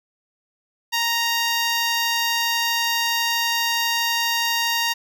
10% pulse tone, 932.3 Hz, A#5, in tune, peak -11 dBFS, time 0.92-4.94 s, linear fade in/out 20 ms, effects none

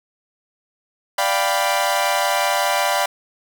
sawtooth chord, G dominant seventh, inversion second, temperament equal, 587.3 / 698.5 / 784 / 987.8 Hz, D5 / F5 / G5 / B5, 0 / 0 / 0 / 0 cents, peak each -19 dBFS, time 1.18-3.06 s, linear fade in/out 5 ms, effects none

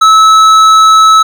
triangle tone with hard clipping, 1300 Hz, E6, 24 cents flat, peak -3 dBFS, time 0.01-1.23 s, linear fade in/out 10 ms, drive 13 dB, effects none

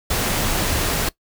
pink noise, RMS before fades -21 dBFS, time 0.1-1.09 s, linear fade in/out 5 ms, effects noise-tail reverb RT60 0.1 s tail -20 dB re dry

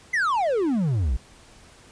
triangle exponential sweep, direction down, 2093 to 53.2 Hz, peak -18 dBFS, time 0.13-1.17 s, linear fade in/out 10 ms, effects pink hiss -51 dBFS RMS until 1.91 s + resampled to 22050 Hz

